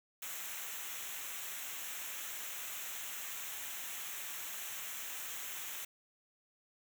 white noise with comb filter, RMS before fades -43 dBFS, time 0.22-5.85 s, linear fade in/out 5 ms, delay 0.21 ms, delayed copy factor -0.7, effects none

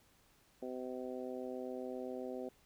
harmonic tone, 127.5 Hz, C3, 44 cents flat, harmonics 2 / 3 / 4 / 5 / 6, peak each -45 / -45 / -45 / -49 / -54 dBFS, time 0.62-2.49 s, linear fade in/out 5 ms, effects pink hiss -69 dBFS RMS until 2.65 s

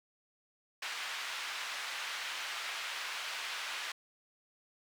white band-pass noise, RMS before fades -40 dBFS, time 0.82-3.92 s, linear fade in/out 5 ms, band 1100 to 3100 Hz, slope 12 dB/octave, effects none

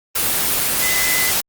sine tone in noise, 2020 Hz, B6, 39 cents sharp, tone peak -21 dBFS, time 0.82-1.31 s, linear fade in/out 10 ms, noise white, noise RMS -18 dBFS, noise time 0.15-1.41 s, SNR -6 dB, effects Opus 24 kbps

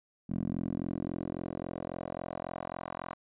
10% pulse tone with band-pass filter sweep, 43.65 Hz, F1, in tune, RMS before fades -37 dBFS, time 0.29-3.14 s, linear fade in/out 10 ms, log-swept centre 210 to 1000 Hz, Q 1.8, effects resampled to 8000 Hz

